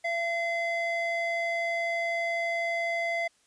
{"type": "ring-modulated tone", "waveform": "triangle", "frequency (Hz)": 1366, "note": "F6", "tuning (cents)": -39, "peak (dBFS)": -22, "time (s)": [0.04, 3.28], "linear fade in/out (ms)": 10, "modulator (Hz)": 688, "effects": ["white hiss -66 dBFS RMS until 3.46 s", "resampled to 22050 Hz"]}